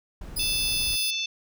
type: noise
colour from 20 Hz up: brown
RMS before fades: -37 dBFS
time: 0.21-0.96 s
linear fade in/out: 5 ms
type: tone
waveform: 10% pulse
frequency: 4978 Hz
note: D#8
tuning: in tune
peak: -20 dBFS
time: 0.36-1.11 s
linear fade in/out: 10 ms
type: harmonic tone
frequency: 880 Hz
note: A5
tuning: in tune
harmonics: 3 / 4 / 5 / 6 / 7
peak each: -31 / -29 / -37 / -39 / -37 dBFS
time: 0.39-1.26 s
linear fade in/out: 5 ms
effects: none